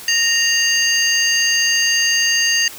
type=tone cluster; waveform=sine; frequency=1850 / 2795 / 4738 / 6380 Hz; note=A#6 / F7 / D8 / G8; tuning=-14 / +1 / +14 / +30 cents; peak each=-19 dBFS; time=0.08-2.68 s; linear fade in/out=2 ms; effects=white hiss -35 dBFS RMS until 2.78 s